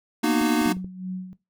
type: chord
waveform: square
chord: B major seventh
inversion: third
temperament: equal with one note detuned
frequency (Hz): 233.1 / 246.9 / 305.1 / 370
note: A#3 / B3 / D#4 / F#4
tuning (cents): 0 / 0 / -34 / 0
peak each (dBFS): -24 / -29 / -23 / -29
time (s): 0.23-0.73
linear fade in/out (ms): 10
type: clicks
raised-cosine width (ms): 3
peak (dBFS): -27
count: 5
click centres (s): 0.414 / 0.615 / 0.658 / 0.768 / 0.845
type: tone with tremolo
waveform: sine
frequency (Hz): 185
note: F#3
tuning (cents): 0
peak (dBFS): -26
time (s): 0.66-1.33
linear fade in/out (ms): 0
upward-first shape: sine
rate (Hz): 2.7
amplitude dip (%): 70
effects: noise-tail reverb RT60 0.2 s tail -17 dB re dry